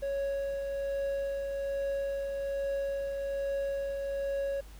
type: tone with tremolo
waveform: triangle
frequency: 554.4 Hz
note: C#5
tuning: in tune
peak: -27 dBFS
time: 0.02-4.61 s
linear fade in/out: 10 ms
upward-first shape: triangle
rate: 1.2 Hz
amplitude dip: 35%
effects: added 50 Hz sine -46 dBFS peak until 4.79 s + pink hiss -57 dBFS RMS until 4.79 s